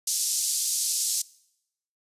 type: band-pass noise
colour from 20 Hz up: pink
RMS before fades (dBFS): -27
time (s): 0.07-1.22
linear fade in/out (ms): 5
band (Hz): 5200 to 11000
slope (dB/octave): 24
effects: noise-tail reverb RT60 0.8 s tail -22 dB re dry + resampled to 32000 Hz

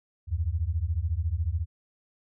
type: beating tone pair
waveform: sine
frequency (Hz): 75.6 / 89.6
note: D#2 / F2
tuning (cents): -49 / +45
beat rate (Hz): 14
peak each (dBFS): -28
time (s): 0.27-1.66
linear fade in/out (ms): 50
effects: none

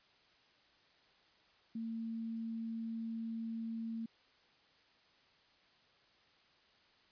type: tone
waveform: sine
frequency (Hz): 226.6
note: A#3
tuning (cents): -49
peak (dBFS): -38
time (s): 1.75-4.06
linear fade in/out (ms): 5
effects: white hiss -68 dBFS RMS until 7.11 s + resampled to 11025 Hz

